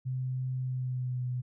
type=tone with pitch glide; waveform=sine; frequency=128.8 to 125.13 Hz; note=C3 to B2; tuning=-27 to +23 cents; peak=-30 dBFS; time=0.05-1.42 s; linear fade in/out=20 ms; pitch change=-50 cents; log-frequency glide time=0.63-1.25 s; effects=none